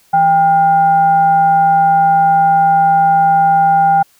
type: tone with frequency modulation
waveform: sine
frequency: 794 Hz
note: G5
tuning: 22 cents sharp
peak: -7 dBFS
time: 0.13-4.03 s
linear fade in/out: 10 ms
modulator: 629 Hz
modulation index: 0.33
effects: white hiss -52 dBFS RMS until 4.19 s